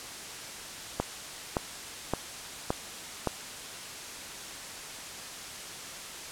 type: click train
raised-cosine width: 1 ms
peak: -12 dBFS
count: 5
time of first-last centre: 1-3.273 s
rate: 1.76 Hz
effects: white hiss -41 dBFS RMS until 6.31 s + low-pass 9000 Hz 12 dB/octave